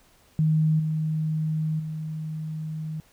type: tone with level steps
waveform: sine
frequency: 156.5 Hz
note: D#3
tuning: 10 cents sharp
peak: -18 / -23 / -29 dBFS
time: 0.39-3 s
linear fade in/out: 0 ms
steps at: 0.79 / 1.79 s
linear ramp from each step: 10 ms
effects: pink hiss -59 dBFS RMS until 3.12 s